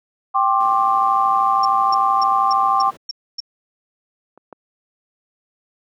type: chord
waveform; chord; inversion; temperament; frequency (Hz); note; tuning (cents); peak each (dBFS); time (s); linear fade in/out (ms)
sine; G suspended fourth; none; equal with one note detuned; 784 / 1061.7 / 1174.7; G5 / C6 / D6; 0 / +25 / 0; -18; 0.34-2.91; 20
type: noise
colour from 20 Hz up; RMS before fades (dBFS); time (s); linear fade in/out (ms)
brown; -32; 0.6-2.97; 5
type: tone bursts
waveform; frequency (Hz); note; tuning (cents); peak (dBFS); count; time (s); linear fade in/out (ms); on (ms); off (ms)
sine; 5500; F8; -27; -23; 7; 1.63-3.404; 5; 22; 270
type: clicks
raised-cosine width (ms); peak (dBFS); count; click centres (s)
1; -30 / -21; 2; 4.376 / 4.527
effects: high-pass 300 Hz 12 dB/octave